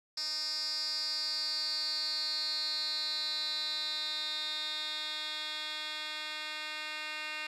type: tone with band-pass filter sweep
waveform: 10% pulse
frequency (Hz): 306.5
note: D#4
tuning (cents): -26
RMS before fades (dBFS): -36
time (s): 0.17-7.47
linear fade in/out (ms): 5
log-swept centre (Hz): 5200 to 2900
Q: 8.5
effects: none